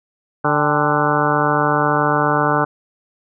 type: harmonic tone with a mistuned harmonic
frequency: 147.6 Hz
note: D3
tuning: 9 cents sharp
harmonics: 1 / 2 / 3 / 4 / 5 / 6 / 7 / 8 / 9 / 10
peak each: -23 / -23 / -23 / -23 / -23 / -23 / -23 / -23 / -23 / -23 dBFS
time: 0.44-2.65 s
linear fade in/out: 10 ms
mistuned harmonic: 5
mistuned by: +83 cents
effects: none